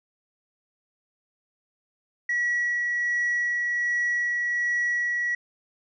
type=tone with tremolo; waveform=sine; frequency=1929 Hz; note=B6; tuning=41 cents flat; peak=-20 dBFS; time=2.29-5.35 s; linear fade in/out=5 ms; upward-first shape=sine; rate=1.3 Hz; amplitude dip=25%; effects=tanh soft clip ceiling -20 dBFS